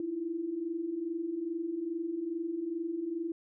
sine tone pair together, 314.3 / 336.7 Hz, D#4 / E4, +18 / +37 cents, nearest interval minor second, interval 119 cents, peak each -39 / -33 dBFS, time 0-3.32 s, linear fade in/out 2 ms, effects none

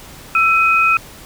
sine tone pair together, 1332 / 2514 Hz, E6 / D#7, +18 / +17 cents, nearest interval major seventh, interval 1099 cents, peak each -13 dBFS, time 0.35-0.97 s, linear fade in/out 2 ms, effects pink hiss -38 dBFS RMS until 1.25 s

